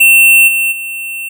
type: tone with level steps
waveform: square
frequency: 2700 Hz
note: E7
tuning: 41 cents sharp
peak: -4 / -11 / -20 dBFS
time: 0-1.29 s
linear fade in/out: 10 ms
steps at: 0.47 / 0.71 s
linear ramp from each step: 20 ms
effects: none